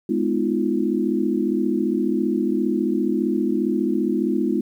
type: chord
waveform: sine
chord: F half-diminished seventh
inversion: first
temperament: just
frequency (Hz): 209.5 / 251.4 / 314.3 / 349.2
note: Ab3 / Cb4 / Eb4 / F4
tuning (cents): +15 / +31 / +18 / 0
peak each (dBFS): -24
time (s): 0.09-4.61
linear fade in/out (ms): 5
effects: 9-bit